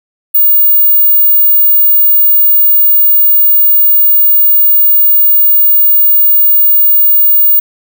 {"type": "tone", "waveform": "sine", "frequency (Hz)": 15520, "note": "B9", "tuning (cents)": -31, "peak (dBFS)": -3, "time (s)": [0.34, 7.6], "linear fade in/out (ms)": 10, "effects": []}